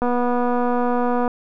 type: click train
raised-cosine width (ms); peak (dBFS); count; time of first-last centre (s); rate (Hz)
1; -9; 308; 0.02-1.278; 244
effects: none